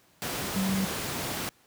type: tone in noise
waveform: sine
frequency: 191.9 Hz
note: G3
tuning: 37 cents flat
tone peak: -25 dBFS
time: 0.56-0.85 s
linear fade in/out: 0 ms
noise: pink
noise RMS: -32 dBFS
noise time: 0.22-1.49 s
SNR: +4 dB
effects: pink hiss -62 dBFS RMS until 1.66 s + high-pass 100 Hz 12 dB/octave